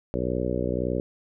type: harmonic tone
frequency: 61.74 Hz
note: B1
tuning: in tune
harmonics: 1 / 2 / 3 / 4 / 5 / 6 / 7 / 8 / 9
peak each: -33 / -33 / -33 / -33 / -33 / -33 / -33 / -33 / -33 dBFS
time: 0.14-1 s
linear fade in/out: 0 ms
effects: none